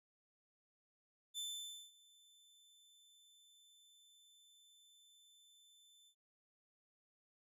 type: tone with ADSR envelope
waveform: sawtooth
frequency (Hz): 3531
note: A7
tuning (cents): +5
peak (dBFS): -38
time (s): 1.34-6.15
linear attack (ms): 41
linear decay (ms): 530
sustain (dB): -24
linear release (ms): 76
effects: resampled to 32000 Hz